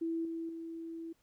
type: tone with level steps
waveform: sine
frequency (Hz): 329.6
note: E4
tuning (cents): 0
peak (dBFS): -32 / -36 / -40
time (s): 0.01-1.13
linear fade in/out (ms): 10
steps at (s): 0.25 / 0.49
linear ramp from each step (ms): 2
effects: pink hiss -74 dBFS RMS until 1.22 s